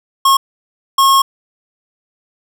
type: tone bursts at uneven times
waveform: square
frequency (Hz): 1086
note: C#6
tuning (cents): -36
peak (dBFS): -8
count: 2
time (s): 0.25-0.37 / 0.98-1.22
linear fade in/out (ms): 5
effects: none